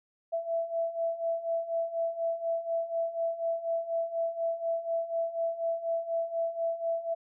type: beating tone pair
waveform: sine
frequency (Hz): 663 / 667.1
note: E5 / E5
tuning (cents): +10 / +20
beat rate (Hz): 4.1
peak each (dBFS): -34 / -30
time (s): 0.32-7.15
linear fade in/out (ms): 20
effects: none